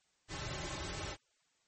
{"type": "noise with comb filter", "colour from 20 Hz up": "pink", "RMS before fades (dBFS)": -41, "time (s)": [0.28, 1.17], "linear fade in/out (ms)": 50, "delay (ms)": 4.2, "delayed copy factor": -0.8, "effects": ["white hiss -75 dBFS RMS until 1.67 s", "MP3 32 kbps"]}